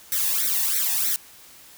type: noise with flanger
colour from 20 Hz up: blue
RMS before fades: -23 dBFS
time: 0.12-1.16 s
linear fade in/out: 0 ms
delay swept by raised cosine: 0.5 to 1.15 ms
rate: 3.1 Hz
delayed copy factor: +0.95
effects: white hiss -48 dBFS RMS until 1.77 s